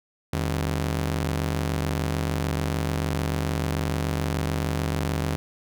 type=ring-modulated tone; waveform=sawtooth; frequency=116.2 Hz; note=A#2; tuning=5 cents flat; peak=-17 dBFS; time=0.33-5.36 s; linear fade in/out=0 ms; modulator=34.7 Hz; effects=none